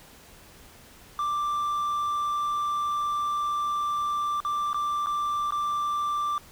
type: tone with dropouts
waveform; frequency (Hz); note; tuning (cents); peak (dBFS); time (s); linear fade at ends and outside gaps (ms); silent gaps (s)
triangle; 1178; D6; +5; -23; 1.19-6.38; 1; 4.403-4.449 / 4.731-4.744 / 5.061-5.069 / 5.507-5.522
effects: pink hiss -51 dBFS RMS until 6.51 s